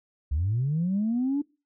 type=linear sweep; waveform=sine; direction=up; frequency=65.41 to 293.7 Hz; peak=-22 dBFS; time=0.31-1.42 s; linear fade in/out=10 ms; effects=noise-tail reverb RT60 0.3 s tail -23 dB re dry + tanh soft clip ceiling -19 dBFS